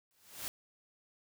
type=noise with exponential growth; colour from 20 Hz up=white; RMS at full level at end=-37 dBFS; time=0.11-0.48 s; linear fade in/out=0 ms; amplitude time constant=79 ms; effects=none